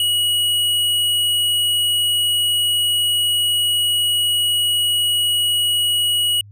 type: tone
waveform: square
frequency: 2912 Hz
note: F#7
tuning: 28 cents flat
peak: -16 dBFS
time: 0-6.41 s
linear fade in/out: 2 ms
effects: added 102 Hz sine -39 dBFS peak until 6.51 s